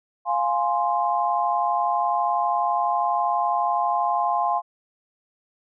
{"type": "chord", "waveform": "sine", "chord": "F minor", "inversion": "none", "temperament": "equal", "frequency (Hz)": [698.5, 830.6, 1046.5], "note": ["F5", "Ab5", "C6"], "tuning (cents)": [0, 0, 0], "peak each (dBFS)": -24, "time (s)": [0.25, 4.62], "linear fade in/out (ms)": 50, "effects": []}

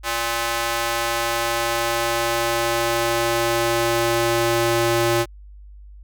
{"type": "tone with high-pass filter sweep", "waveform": "square", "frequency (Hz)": 116.54, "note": "A#2", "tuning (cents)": 0, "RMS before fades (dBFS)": -21, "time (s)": [0.03, 5.26], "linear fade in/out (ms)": 50, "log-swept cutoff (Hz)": [920, 280], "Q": 0.84, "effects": ["added 50 Hz sine -39 dBFS peak until 6.03 s"]}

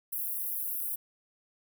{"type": "high-pass noise", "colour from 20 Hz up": "pink", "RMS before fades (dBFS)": -34, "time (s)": [0.12, 0.96], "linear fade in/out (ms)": 10, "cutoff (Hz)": 11000, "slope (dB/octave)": 48, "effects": []}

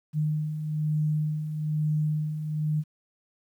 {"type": "beating tone pair", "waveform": "sine", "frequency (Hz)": [151.9, 153], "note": ["D#3", "D#3"], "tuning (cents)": [-41, -29], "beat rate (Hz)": 1.1, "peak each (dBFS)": [-33, -25], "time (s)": [0.13, 2.84], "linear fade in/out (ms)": 50, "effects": ["10-bit"]}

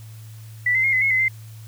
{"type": "tone with pitch steps", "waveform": "sine", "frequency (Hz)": [1971, 2065, 2141, 2033, 2172, 2042, 2083], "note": ["B6", "C7", "C7", "B6", "C#7", "C7", "C7"], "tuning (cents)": [-4, -23, 39, 50, -36, -43, -8], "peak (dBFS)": -16, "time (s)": [0.66, 1.283], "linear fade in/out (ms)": 5, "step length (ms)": 89, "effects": ["added 110 Hz sine -37 dBFS peak until 1.67 s", "white hiss -51 dBFS RMS until 1.67 s"]}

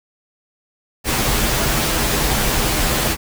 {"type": "noise with comb filter", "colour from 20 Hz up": "pink", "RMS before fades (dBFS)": -18, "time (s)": [1.04, 3.17], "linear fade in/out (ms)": 50, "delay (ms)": 11, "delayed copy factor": -0.65, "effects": []}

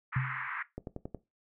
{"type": "band-pass noise", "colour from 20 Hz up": "white", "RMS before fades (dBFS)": -38, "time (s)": [0.12, 0.63], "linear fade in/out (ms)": 10, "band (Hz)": [1000, 2100], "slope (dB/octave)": 48}
{"type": "tone with exponential decay", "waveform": "sine", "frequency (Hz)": 130.81, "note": "C3", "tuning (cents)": 0, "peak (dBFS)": -24, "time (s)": [0.16, 0.48], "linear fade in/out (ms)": 5, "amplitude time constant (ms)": 69}
{"type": "click train", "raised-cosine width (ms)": 2, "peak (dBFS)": -25, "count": 5, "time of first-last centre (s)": [0.78, 1.147], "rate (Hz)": 10.9}
{"effects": ["noise-tail reverb RT60 0.2 s tail -17 dB re dry"]}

